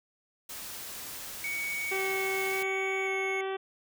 white noise, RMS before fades -41 dBFS, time 0.49-2.63 s, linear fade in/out 5 ms
triangle tone with vibrato, 2222 Hz, C#7, 4 cents sharp, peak -30 dBFS, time 1.44-3.41 s, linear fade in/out 2 ms, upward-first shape square, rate 0.92 Hz, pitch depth 15 cents each way
harmonic tone, 384.7 Hz, G4, 33 cents flat, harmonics 1 / 2 / 3 / 4 / 5 / 6 / 7 / 8 / 9, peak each -32 / -38 / -42 / -44 / -46 / -48 / -49 / -50 / -51 dBFS, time 1.91-3.57 s, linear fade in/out 10 ms
effects none

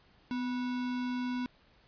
sine tone with sample-and-hold, 250 Hz, B3, 21 cents sharp, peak -31 dBFS, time 0.31-1.46 s, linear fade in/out 0 ms, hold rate 1225 Hz, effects pink hiss -64 dBFS RMS until 1.87 s + resampled to 11025 Hz

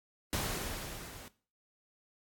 pink noise with level ramp, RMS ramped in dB -33 to -50 dBFS, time 0.33-1.28 s, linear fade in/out 0 ms, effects noise-tail reverb RT60 0.4 s tail -18 dB re dry + AAC 64 kbps

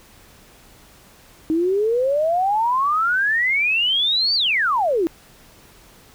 sine exponential two-way sweep, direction up then down, 311.1 to 4699 to 311.1 Hz, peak -16 dBFS, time 1.5-5.07 s, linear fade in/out 0 ms, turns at 4.35 s, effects pink hiss -49 dBFS RMS until 6.14 s

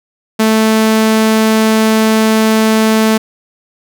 sawtooth tone, 219.7 Hz, A3, 2 cents flat, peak -4 dBFS, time 0.39-3.18 s, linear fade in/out 10 ms, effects none

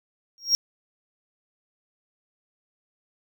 triangle tone with exponential growth, 5588 Hz, F8, in tune, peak -12 dBFS, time 0.38-0.55 s, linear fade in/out 0 ms, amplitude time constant 35 ms, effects none

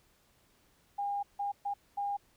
sine tone bursts at uneven times, 808 Hz, G#5, 48 cents flat, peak -31 dBFS, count 4, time 0.98-1.23 / 1.39-1.52 / 1.65-1.74 / 1.97-2.17 s, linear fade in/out 10 ms, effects pink hiss -68 dBFS RMS until 2.36 s

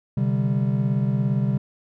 triangle chord, C suspended second, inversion none, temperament equal with one note detuned, 130.81 / 148.2 / 196 Hz, C3 / D3 / G3, 0 / +16 / 0 cents, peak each -20 / -24 / -22 dBFS, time 0.17-1.58 s, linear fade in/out 5 ms, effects none

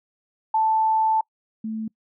sine tone pair in turn, 880 / 220 Hz, A5 / A3, 0 / 0 cents, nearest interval 2 octaves, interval 2400 cents, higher first, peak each -17 / -26 dBFS, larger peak first, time 0.54-1.21 / 1.64-1.88 s, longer first, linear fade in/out 5 ms, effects noise-tail reverb RT60 0.1 s tail -25 dB re dry

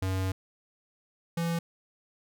square tone pair in turn, 94.4 / 168.2 Hz, F#2 / E3, +35 / +35 cents, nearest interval minor seventh, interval 1000 cents, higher second, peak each -28 dBFS, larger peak neither, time 0.02-0.32 / 1.37-1.59 s, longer first, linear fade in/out 5 ms, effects none

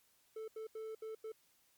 triangle tone bursts at uneven times, 440 Hz, A4, in tune, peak -40 dBFS, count 5, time 0.36-0.48 / 0.56-0.67 / 0.75-0.95 / 1.02-1.15 / 1.24-1.32 s, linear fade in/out 5 ms, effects white hiss -72 dBFS RMS until 1.77 s + MP3 96 kbps

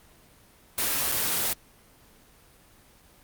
white noise with dropouts, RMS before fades -26 dBFS, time 0.78-1.53 s, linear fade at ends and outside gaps 1 ms, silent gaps 1.117-1.121 s, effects pink hiss -56 dBFS RMS until 3.23 s + Opus 24 kbps

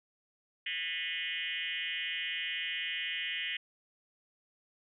sine tone with frequency modulation, 2486 Hz, D#7, 2 cents flat, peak -33 dBFS, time 0.66-3.57 s, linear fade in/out 5 ms, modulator 168 Hz, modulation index 4.1, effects none

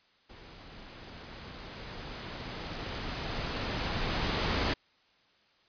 pink noise with level ramp, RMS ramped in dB -51 to -28 dBFS, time 0.29-4.74 s, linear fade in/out 10 ms, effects white hiss -66 dBFS RMS until 5.68 s + resampled to 11025 Hz

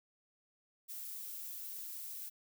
violet noise, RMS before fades -45 dBFS, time 0.88-2.3 s, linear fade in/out 20 ms, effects none

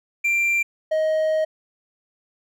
triangle tone pair in turn, 2366 / 627.8 Hz, D7 / D#5, +12 / +15 cents, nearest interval octave + major seventh, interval 2297 cents, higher first, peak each -16 dBFS, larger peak neither, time 0.24-0.63 / 0.91-1.45 s, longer second, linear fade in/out 10 ms, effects none

